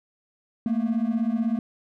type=beating tone pair; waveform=triangle; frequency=220 / 236 Hz; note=A3 / A#3; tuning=0 / +22 cents; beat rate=16 Hz; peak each=-22 dBFS; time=0.66-1.59 s; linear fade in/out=2 ms; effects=tanh soft clip ceiling -15 dBFS